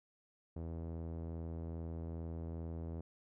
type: tone with low-pass filter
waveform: sawtooth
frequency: 82.41 Hz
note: E2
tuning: in tune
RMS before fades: -43 dBFS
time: 0.56-3.01 s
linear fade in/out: 5 ms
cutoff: 540 Hz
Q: 0.96
effects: none

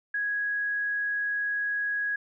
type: tone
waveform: sine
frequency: 1661.2 Hz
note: G#6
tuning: in tune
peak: -26 dBFS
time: 0.14-2.16 s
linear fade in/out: 5 ms
effects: none

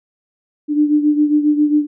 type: beating tone pair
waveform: sine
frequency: 296.6 / 304 Hz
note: D4 / D#4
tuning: +17 / -40 cents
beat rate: 7.4 Hz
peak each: -12 / -18 dBFS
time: 0.68-1.87 s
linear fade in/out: 50 ms
effects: none

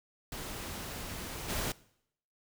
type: noise with level steps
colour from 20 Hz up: pink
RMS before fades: -41 / -34 dBFS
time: 0.32-1.72 s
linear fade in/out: 2 ms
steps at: 1.48 s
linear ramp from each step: 20 ms
effects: noise-tail reverb RT60 0.7 s tail -21 dB re dry

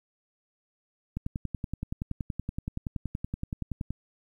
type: click train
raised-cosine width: 5 ms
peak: -19 dBFS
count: 30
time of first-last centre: 1.17-3.906 s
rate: 10.6 Hz
effects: 10-bit

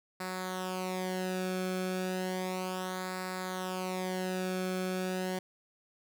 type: tone with flanger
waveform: sawtooth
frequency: 185 Hz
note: F#3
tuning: in tune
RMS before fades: -35 dBFS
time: 0.2-5.39 s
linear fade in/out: 5 ms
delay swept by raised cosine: 0.32 to 1.04 ms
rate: 0.33 Hz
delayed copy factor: -0.7
effects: none

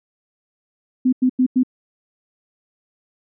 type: tone bursts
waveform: sine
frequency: 255.1 Hz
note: C4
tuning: 44 cents flat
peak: -12 dBFS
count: 4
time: 1.05-1.634 s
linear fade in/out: 10 ms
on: 77 ms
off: 92 ms
effects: none

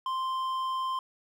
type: tone with hard clipping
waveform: sine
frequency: 1045 Hz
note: C6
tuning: 2 cents flat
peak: -30 dBFS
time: 0.06-0.99 s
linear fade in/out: 2 ms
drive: 6 dB
effects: none

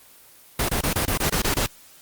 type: noise bursts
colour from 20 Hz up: pink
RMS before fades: -22 dBFS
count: 9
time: 0.59-1.664 s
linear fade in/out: 5 ms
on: 98 ms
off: 24 ms
effects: white hiss -50 dBFS RMS until 2.01 s + Opus 24 kbps

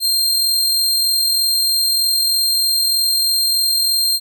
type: tone with amplitude modulation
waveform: sawtooth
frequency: 4186 Hz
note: C8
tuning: in tune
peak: -10 dBFS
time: 0-4.2 s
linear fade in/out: 50 ms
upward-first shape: sine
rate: 43.2 Hz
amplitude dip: 25%
effects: none

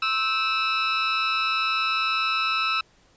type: tone with amplitude modulation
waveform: 20% pulse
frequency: 1309 Hz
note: E6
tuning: 13 cents flat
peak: -14 dBFS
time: 0.02-2.81 s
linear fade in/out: 5 ms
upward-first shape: sine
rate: 240 Hz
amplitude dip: 55%
effects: pink hiss -59 dBFS RMS until 3.16 s + resampled to 16000 Hz

